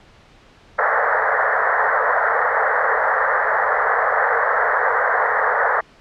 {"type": "band-pass noise", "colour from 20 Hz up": "white", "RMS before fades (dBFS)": -18, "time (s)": [0.78, 5.81], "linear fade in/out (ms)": 10, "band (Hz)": [440, 1900], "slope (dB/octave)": 96, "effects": ["pink hiss -49 dBFS RMS until 6 s", "low-pass 4000 Hz 12 dB/octave"]}